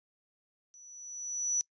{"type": "tone with level ramp", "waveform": "sine", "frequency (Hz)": 5920, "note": "F#8", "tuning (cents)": 0, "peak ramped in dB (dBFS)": [-52, -25], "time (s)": [0.74, 1.61], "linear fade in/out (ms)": 0, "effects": ["noise-tail reverb RT60 0.1 s tail -24 dB re dry", "resampled to 16000 Hz"]}